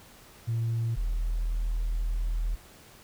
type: tone pair in turn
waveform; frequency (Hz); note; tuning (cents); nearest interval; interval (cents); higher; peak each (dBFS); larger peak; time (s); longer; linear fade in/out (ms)
sine; 114.8 / 40.5; A#2 / E1; -26 / -30; octave + tritone; 1804; first; -24; neither; 0.47-0.96 / 0.96-2.56; second; 20
effects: tanh soft clip ceiling -23 dBFS + pink hiss -53 dBFS RMS until 3.03 s